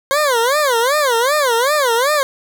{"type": "tone with vibrato", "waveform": "20% pulse", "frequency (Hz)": 527, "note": "C5", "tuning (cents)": 12, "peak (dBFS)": -8, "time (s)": [0.11, 2.23], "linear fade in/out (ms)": 0, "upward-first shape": "sine", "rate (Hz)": 2.6, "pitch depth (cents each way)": 250, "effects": []}